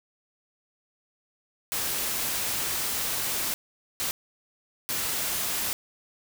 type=noise bursts at uneven times; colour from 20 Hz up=white; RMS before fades=-29 dBFS; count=3; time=1.72-3.54 / 4-4.11 / 4.89-5.73 s; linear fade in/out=0 ms; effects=none